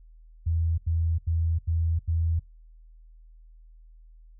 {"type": "tone bursts", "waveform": "sine", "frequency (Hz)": 82.5, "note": "E2", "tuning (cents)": 2, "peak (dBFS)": -22, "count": 5, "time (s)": [0.46, 2.396], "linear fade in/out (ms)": 10, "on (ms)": 320, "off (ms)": 84, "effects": ["noise-tail reverb RT60 0.2 s tail -22 dB re dry", "added 40 Hz sine -48 dBFS peak until 4.39 s"]}